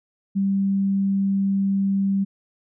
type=tone; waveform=sine; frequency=196 Hz; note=G3; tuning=in tune; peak=-18 dBFS; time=0.35-2.25 s; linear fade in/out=20 ms; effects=none